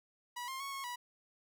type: tone with pitch steps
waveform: sawtooth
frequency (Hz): 973 / 1060 / 1105 / 1092 / 975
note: B5 / C6 / C#6 / C#6 / B5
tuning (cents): -26 / +22 / -6 / -26 / -23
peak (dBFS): -36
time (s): 0.36-0.96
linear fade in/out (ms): 10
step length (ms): 120
effects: none